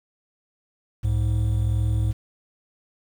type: tone pair together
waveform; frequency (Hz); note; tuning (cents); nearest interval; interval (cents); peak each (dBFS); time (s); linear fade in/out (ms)
triangle; 63.8 / 105.81; C2 / G#2; -43 / +33; major sixth; 876; -22 / -19; 1.03-2.13; 20
effects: 8-bit

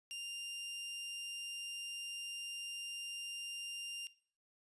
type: tone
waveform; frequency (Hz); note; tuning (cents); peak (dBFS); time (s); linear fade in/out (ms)
sawtooth; 2794; F7; 0; -39; 0.11-4.07; 0
effects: noise-tail reverb RT60 0.5 s tail -19 dB re dry + resampled to 24000 Hz

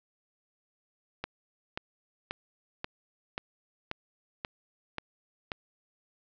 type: click train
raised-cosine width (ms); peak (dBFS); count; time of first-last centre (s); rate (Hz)
0.3; -17; 9; 1.24-5.518; 1.87
effects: low-pass 5000 Hz 12 dB/octave

